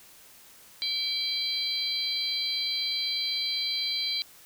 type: tone cluster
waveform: sine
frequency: 2310 / 3206 / 4038 / 4628 Hz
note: D7 / G7 / B7 / D8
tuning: -29 / +38 / +38 / -26 cents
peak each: -37 / -36 / -29 / -33 dBFS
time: 0.82-4.22 s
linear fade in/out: 0 ms
effects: white hiss -53 dBFS RMS until 4.45 s